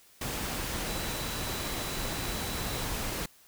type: tone in noise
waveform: sine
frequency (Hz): 3951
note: B7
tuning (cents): 0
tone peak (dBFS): -44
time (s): 0.87-2.85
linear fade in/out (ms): 5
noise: pink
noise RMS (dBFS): -34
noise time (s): 0.21-3.26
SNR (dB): -13
effects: white hiss -59 dBFS RMS until 3.47 s